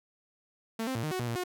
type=tone with pitch steps; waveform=sawtooth; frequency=224.7 / 261.5 / 114.6 / 154.1 / 370.1 / 120.7 / 116.7 / 361.3 Hz; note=A3 / C4 / A#2 / D#3 / F#4 / B2 / A#2 / F#4; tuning=+37 / -1 / -29 / -16 / 0 / -39 / +2 / -41 cents; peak=-27 dBFS; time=0.79-1.438 s; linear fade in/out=5 ms; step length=81 ms; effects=none